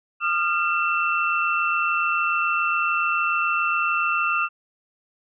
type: tone cluster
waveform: sine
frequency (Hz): 1218 / 1385 / 2683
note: D#6 / F6 / E7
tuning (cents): -37 / -15 / +30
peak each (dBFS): -24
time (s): 0.2-4.49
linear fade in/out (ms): 50
effects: none